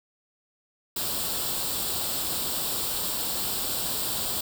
white noise with comb filter, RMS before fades -29 dBFS, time 0.96-4.41 s, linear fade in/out 5 ms, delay 0.24 ms, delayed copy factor +0.65, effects none

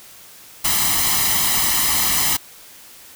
white noise with comb filter, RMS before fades -18 dBFS, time 0.64-2.37 s, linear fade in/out 10 ms, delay 0.99 ms, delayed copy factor +0.7, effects white hiss -43 dBFS RMS until 3.15 s

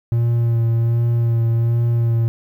triangle tone with vibrato, 116.54 Hz, A#2, in tune, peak -12 dBFS, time 0.12-2.28 s, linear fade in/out 0 ms, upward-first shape sine, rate 1.3 Hz, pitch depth 21 cents each way, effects 9-bit

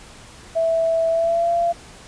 sine tone with pitch glide, 657 to 684.5 Hz, E5 to F5, -6 to -35 cents, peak -16 dBFS, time 0.55-1.73 s, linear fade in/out 20 ms, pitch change +71 cents, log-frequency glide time 1.09-1.51 s, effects pink hiss -43 dBFS RMS until 2.07 s + resampled to 22050 Hz

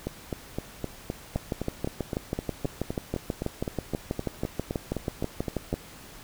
two click trains, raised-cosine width 2 ms, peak -14 / -16 dBFS, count 28 / 23, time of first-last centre 1.36-5.729 / 0.07-5.74 s, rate 6.18 / 3.88 Hz, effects pink hiss -47 dBFS RMS until 6.23 s

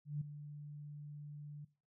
sine tone with ADSR envelope, 147.2 Hz, D3, 4 cents sharp, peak -34 dBFS, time 0.05-1.65 s, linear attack 160 ms, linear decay 8 ms, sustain -12 dB, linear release 8 ms, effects noise-tail reverb RT60 0.4 s tail -20 dB re dry

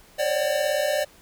square tone cluster, 539 / 560 / 597 / 753 Hz, C#5 / C#5 / D5 / F#5, -49 / +18 / +28 / +30 cents, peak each -31 / -30 / -24 / -33 dBFS, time 0.18-1.05 s, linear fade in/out 20 ms, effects pink hiss -53 dBFS RMS until 1.21 s

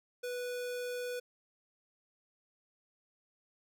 square tone, 492.4 Hz, B4, 5 cents flat, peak -37 dBFS, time 0.23-1.2 s, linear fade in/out 10 ms, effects none

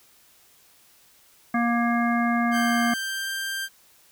harmonic tone, 236 Hz, A#3, 22 cents sharp, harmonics 1 / 3 / 5 / 7 / 9, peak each -22 / -27 / -29 / -30 / -32 dBFS, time 1.54-2.94 s, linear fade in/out 5 ms
sawtooth tone with pitch glide, 1568 to 1579.8 Hz, G6 to G6, 0 to +13 cents, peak -24 dBFS, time 2.51-3.69 s, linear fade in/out 50 ms, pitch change +13 cents, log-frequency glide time 2.85-3.32 s
effects white hiss -57 dBFS RMS until 4.11 s

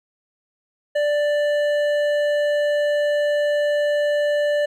triangle tone with hard clipping, 588 Hz, D5, 2 cents sharp, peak -19 dBFS, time 0.95-4.66 s, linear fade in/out 10 ms, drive 13 dB, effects none

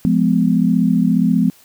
sine chord, F diminished, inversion none, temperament just, 174.61 / 209.5 / 251.4 Hz, F3 / Ab3 / Cb4, 0 / +15 / +31 cents, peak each -16 dBFS, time 0.05-1.5 s, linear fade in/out 0 ms, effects white hiss -49 dBFS RMS until 1.64 s

